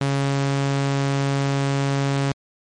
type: tone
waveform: sawtooth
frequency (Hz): 138.59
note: C#3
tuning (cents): 0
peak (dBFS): -15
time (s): 0.01-2.32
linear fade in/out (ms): 2
effects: low-pass 8000 Hz 12 dB/octave + MP3 48 kbps